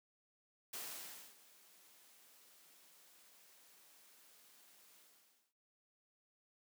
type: noise with ADSR envelope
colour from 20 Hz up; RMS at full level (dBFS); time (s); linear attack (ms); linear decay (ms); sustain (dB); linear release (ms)
white; -45; 0.73-5.54; 7; 610; -20; 580
effects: high-pass 200 Hz 12 dB/octave

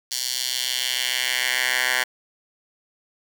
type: tone with high-pass filter sweep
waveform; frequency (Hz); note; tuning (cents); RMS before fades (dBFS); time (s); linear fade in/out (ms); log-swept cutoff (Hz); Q
10% pulse; 126.7; B2; +45; -24; 0.11-2.04; 10; 4800 to 1500; 1.7
effects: none

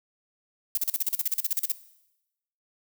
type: noise bursts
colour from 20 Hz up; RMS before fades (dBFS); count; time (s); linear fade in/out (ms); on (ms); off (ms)
violet; -25; 16; 0.75-1.719; 2; 24; 39
effects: noise-tail reverb RT60 0.9 s tail -17 dB re dry

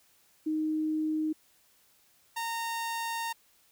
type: tone pair in turn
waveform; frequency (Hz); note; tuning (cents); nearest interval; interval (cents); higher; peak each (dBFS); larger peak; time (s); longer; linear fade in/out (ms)
sine / sawtooth; 311.1 / 920.5; D#4 / A#5; 0 / -22; octave + perfect fifth; 1878; second; -27 / -28; first; 0.46-1.33 / 2.36-3.33; second; 10
effects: white hiss -65 dBFS RMS until 3.71 s

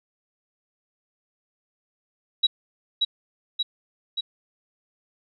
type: tone with echo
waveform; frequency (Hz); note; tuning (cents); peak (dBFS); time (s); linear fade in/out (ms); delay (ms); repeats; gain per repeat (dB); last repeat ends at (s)
sine; 3879; B7; -32; -15; 2.43-2.47; 10; 580; 3; -3; 4.21
effects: none

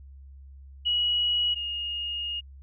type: tone pair in turn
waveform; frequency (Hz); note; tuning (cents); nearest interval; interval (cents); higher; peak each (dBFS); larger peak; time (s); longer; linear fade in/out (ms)
sine; 2913 / 2853; F#7 / F7; -28 / +36; unison; 36; first; -22 / -29; first; 0.85-1.55 / 1.55-2.41; second; 20
effects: added 68 Hz sine -44 dBFS peak until 2.62 s

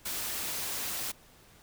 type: noise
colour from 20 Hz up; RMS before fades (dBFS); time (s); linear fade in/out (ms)
white; -35; 0.05-1.12; 10
effects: pink hiss -58 dBFS RMS until 1.62 s

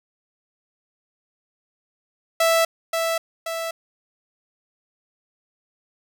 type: tone with echo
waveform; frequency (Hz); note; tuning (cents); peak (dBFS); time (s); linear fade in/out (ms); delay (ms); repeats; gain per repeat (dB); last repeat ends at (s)
sawtooth; 659.3; E5; 0; -12; 2.4-2.65; 5; 530; 2; -5; 3.71
effects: none

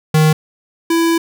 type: tone pair in turn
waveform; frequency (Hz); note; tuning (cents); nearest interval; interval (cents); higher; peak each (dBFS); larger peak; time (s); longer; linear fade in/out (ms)
square; 155.56 / 332.3; D#3 / E4; 0 / +14; octave + minor second; 1314; second; -9 / -12; first; 0.14-0.33 / 0.9-1.18; second; 5
effects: none

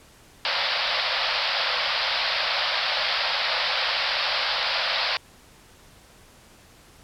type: band-pass noise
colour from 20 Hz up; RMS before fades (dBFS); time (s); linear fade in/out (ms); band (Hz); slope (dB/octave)
white; -25; 0.45-5.17; 0; 510 to 5000; 96
effects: pink hiss -52 dBFS RMS until 7.03 s + low-pass 12000 Hz 12 dB/octave

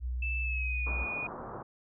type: tone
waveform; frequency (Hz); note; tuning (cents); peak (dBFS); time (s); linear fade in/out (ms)
sine; 61.74; B1; 0; -31; 0-1.07; 50
type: tone with pitch glide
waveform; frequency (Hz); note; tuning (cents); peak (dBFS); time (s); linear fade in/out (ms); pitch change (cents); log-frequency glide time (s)
sine; 2637 to 2460; E7 to D#7; 0 to -20; -33; 0.22-1.27; 5; -120; 0.42-0.83
type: low-pass noise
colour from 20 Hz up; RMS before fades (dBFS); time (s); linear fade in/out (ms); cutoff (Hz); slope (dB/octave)
white; -42; 0.86-1.63; 10; 1300; 48
effects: none

